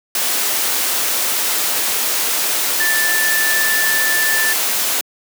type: tone in noise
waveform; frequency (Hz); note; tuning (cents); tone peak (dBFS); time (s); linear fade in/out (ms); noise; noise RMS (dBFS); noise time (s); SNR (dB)
sine; 1760; A6; 0; -16; 2.8-4.53; 2; white; -18; 0.15-5.01; -1
effects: high-pass 300 Hz 12 dB/octave